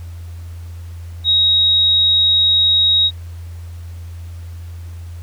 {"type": "tone", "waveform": "sine", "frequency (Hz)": 3790, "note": "A#7", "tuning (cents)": 28, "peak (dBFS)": -10, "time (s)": [1.24, 3.11], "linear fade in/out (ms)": 50, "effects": ["added 85 Hz sine -28 dBFS peak until 5.22 s", "pink hiss -48 dBFS RMS until 5.22 s"]}